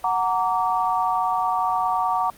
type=chord; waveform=sine; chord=Gb augmented; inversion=none; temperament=just; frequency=740 / 925 / 1156.2 Hz; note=Gb5 / Bb5 / D6; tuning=0 / -14 / -27 cents; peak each=-23 / -23 / -24 dBFS; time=0.04-2.3 s; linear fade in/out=2 ms; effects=pink hiss -48 dBFS RMS until 2.37 s + Opus 32 kbps